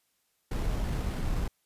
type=noise with sample-and-hold; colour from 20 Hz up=brown; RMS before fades=-30 dBFS; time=0.51-1.48 s; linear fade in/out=5 ms; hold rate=6300 Hz; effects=white hiss -74 dBFS RMS until 1.65 s + resampled to 32000 Hz